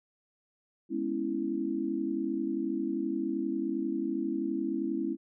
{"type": "chord", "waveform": "sine", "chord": "C# minor seventh", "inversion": "second", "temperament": "equal", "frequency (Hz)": [207.7, 246.9, 277.2, 329.6], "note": ["G#3", "B3", "C#4", "E4"], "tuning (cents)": [0, 0, 0, 0], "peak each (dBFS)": [-37, -37, -34, -32], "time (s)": [0.89, 5.17], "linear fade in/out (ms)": 50, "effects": []}